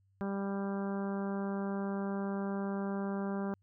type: harmonic tone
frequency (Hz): 197.5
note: G3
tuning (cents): +13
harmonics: 1 / 2 / 3 / 4 / 5 / 6 / 7 / 8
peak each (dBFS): -34 / -40 / -44 / -46 / -48 / -50 / -51 / -52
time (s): 0.21-3.54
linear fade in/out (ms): 0
effects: added 97 Hz sine -67 dBFS peak until 3.62 s